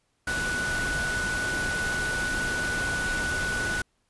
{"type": "tone in noise", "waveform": "sine", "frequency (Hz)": 1480, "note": "F#6", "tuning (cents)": 0, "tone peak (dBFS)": -27, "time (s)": [0.27, 3.82], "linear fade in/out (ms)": 5, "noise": "pink", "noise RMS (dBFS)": -32, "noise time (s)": [0.27, 3.82], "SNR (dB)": 2, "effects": ["pink hiss -72 dBFS RMS until 4.09 s", "resampled to 24000 Hz"]}